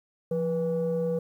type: tone pair together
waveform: sine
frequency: 172.5 / 487.9 Hz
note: F3 / B4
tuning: -21 / -21 cents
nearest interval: octave + tritone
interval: 1800 cents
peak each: -28 / -25 dBFS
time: 0.31-1.19 s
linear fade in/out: 5 ms
effects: tanh soft clip ceiling -20 dBFS + 10-bit